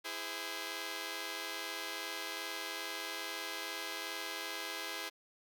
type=chord; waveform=5% pulse; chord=E augmented; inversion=none; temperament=just; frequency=329.6 / 412 / 515 Hz; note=E4 / G#4 / B#4; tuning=0 / -14 / -28 cents; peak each=-33 dBFS; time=0.04-5.1 s; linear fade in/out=20 ms; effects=none